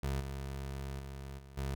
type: tone with level steps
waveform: 25% pulse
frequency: 68 Hz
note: C#2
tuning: 33 cents flat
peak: -29 / -35 / -39 / -47 / -31 dBFS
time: 0.03-1.75 s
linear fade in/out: 5 ms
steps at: 0.2 / 0.99 / 1.38 / 1.57 s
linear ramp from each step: 10 ms
effects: none